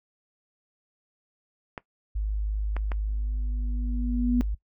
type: clicks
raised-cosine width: 0.5 ms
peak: -19 dBFS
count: 3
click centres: 1.778 / 2.766 / 2.918 s
type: tone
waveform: sine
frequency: 51.91 Hz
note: G#1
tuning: in tune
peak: -25 dBFS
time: 2.15-4.55 s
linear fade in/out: 10 ms
type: tone with exponential growth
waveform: sine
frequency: 243.9 Hz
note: B3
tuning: 21 cents flat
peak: -19 dBFS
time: 3.07-4.41 s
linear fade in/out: 0 ms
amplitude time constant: 290 ms
effects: noise-tail reverb RT60 0.1 s tail -19 dB re dry